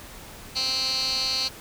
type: tone with band-pass filter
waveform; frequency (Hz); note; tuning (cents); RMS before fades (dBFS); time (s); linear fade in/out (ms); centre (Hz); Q
15% pulse; 261.6; C4; 0; -26; 0.55-1.49; 20; 4400; 6
effects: pink hiss -43 dBFS RMS until 1.6 s